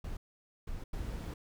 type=noise bursts at uneven times; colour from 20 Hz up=brown; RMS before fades=-39 dBFS; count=3; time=0.04-0.17 / 0.67-0.84 / 0.93-1.34 s; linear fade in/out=5 ms; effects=none